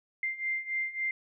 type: beating tone pair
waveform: sine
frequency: 2092 / 2095.6 Hz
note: C7 / C7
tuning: -1 / +2 cents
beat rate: 3.6 Hz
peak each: -35 / -32 dBFS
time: 0.23-1.11 s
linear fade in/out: 2 ms
effects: none